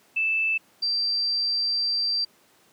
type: tone pair in turn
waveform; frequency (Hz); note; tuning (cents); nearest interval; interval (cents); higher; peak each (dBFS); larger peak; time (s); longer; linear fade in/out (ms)
sine; 2637 / 4699; E7 / D8; 0 / 0; minor seventh; 1000; second; -21 / -22; first; 0.16-0.58 / 0.82-2.25; second; 10
effects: pink hiss -59 dBFS RMS until 2.72 s + high-pass 200 Hz 12 dB/octave